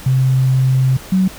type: tone pair in turn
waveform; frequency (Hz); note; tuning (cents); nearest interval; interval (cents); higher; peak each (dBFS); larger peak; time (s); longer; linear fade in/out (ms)
sine; 130.81 / 187.76; C3 / F#3; 0 / +26; tritone; 626; second; -10; neither; 0.06-0.97 / 1.12-1.28; first; 5
effects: pink hiss -35 dBFS RMS until 1.38 s